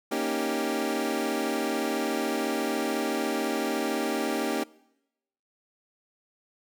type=chord; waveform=25% pulse; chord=Eb dominant seventh; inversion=second; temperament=equal; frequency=233.1 / 277.2 / 311.1 / 392 Hz; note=Bb3 / Db4 / Eb4 / G4; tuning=0 / 0 / 0 / 0 cents; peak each=-29 / -28 / -29 / -28 dBFS; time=0.11-4.64 s; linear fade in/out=10 ms; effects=noise-tail reverb RT60 0.9 s tail -23 dB re dry